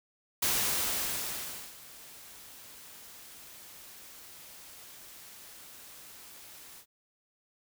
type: noise with ADSR envelope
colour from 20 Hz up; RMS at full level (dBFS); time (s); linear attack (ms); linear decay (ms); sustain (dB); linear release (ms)
white; -28; 0.42-6.86; 7; 1300; -22; 74
effects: none